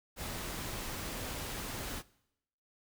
pink noise, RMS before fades -40 dBFS, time 0.16-2.03 s, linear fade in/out 50 ms, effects noise-tail reverb RT60 0.8 s tail -21 dB re dry

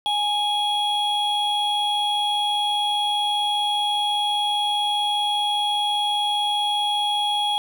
triangle tone pair together, 830.6 / 3325 Hz, G#5 / G#7, 0 / +1 cents, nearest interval 2 octaves, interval 2401 cents, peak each -21 dBFS, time 0.06-7.58 s, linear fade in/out 0 ms, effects none

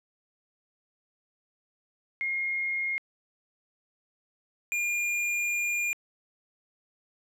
sine / square tone pair in turn, 2141 / 2412 Hz, C7 / D7, +39 / +46 cents, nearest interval major second, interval 207 cents, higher second, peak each -27 dBFS, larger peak neither, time 2.21-2.98 / 4.72-5.93 s, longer second, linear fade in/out 0 ms, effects low-pass 11000 Hz 12 dB/octave

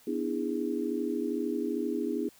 sine chord, E dominant seventh, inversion second, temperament just, 247.2 / 296.7 / 329.6 / 412 Hz, B3 / D4 / E4 / G#4, +2 / +18 / 0 / -14 cents, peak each -34 dBFS, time 0.07-2.29 s, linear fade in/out 5 ms, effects white hiss -59 dBFS RMS until 2.39 s

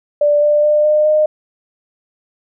sine tone with pitch steps, 587.3 / 593.4 / 599.6 / 605.9 / 612.2 Hz, D5 / D5 / D5 / D#5 / D#5, 0 / +18 / +36 / -46 / -28 cents, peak -9 dBFS, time 0.21-1.26 s, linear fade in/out 5 ms, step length 210 ms, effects none

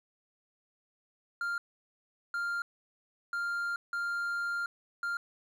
triangle tone bursts at uneven times, 1396.9 Hz, F6, in tune, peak -29 dBFS, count 5, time 1.41-1.58 / 2.34-2.62 / 3.33-3.76 / 3.93-4.66 / 5.03-5.17 s, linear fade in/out 2 ms, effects none

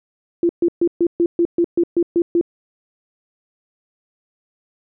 sine tone bursts, 342.7 Hz, F4, 33 cents flat, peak -12 dBFS, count 11, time 0.43-2.412 s, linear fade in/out 2 ms, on 62 ms, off 130 ms, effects none

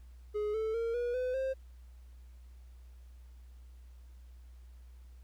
triangle tone with pitch steps, 420 / 439.9 / 460.7 / 482.5 / 505.3 / 529.2 Hz, G#4 / A4 / A#4 / B4 / B4 / C5, +19 / 0 / -20 / -40 / +40 / +20 cents, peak -29 dBFS, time 0.34-1.54 s, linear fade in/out 20 ms, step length 200 ms, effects added 61 Hz sine -50 dBFS peak until 5.23 s + pink hiss -71 dBFS RMS until 5.23 s

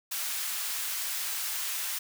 white high-pass noise, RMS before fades -33 dBFS, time 0.11-1.99 s, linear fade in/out 10 ms, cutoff 1100 Hz, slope 12 dB/octave, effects none

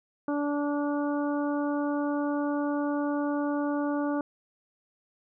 harmonic tone, 290 Hz, D4, 22 cents flat, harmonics 1 / 2 / 3 / 4 / 5, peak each -27 / -33 / -37 / -39 / -41 dBFS, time 0.28-4.21 s, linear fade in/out 2 ms, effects none

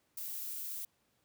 violet noise, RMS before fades -41 dBFS, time 0.17-0.85 s, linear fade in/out 5 ms, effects pink hiss -75 dBFS RMS until 1.24 s + high-pass 80 Hz 12 dB/octave

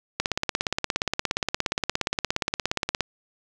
click train, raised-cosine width 0.2 ms, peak -6 dBFS, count 49, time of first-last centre 0.2-3.007 s, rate 17.1 Hz, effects none

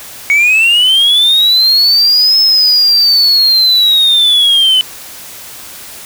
sine linear two-way sweep, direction up then down, 2217 to 5220 to 3001 Hz, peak -3 dBFS, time 0.3-4.81 s, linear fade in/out 0 ms, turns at 2.4 s, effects tanh soft clip ceiling -4 dBFS + white hiss -30 dBFS RMS until 6.05 s

